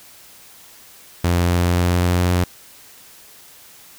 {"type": "tone with pitch steps", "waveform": "sawtooth", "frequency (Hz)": [87.2, 87.71, 88.21, 88.72, 89.24], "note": ["F2", "F2", "F2", "F2", "F2"], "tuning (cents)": [-2, 8, 18, 28, 38], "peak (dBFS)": -11, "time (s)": [1.24, 2.44], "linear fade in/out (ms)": 5, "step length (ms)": 240, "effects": ["white hiss -45 dBFS RMS until 3.98 s"]}